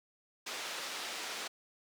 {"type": "band-pass noise", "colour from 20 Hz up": "white", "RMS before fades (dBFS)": -41, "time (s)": [0.46, 1.48], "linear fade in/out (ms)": 10, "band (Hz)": [360, 4700], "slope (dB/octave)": 12, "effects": []}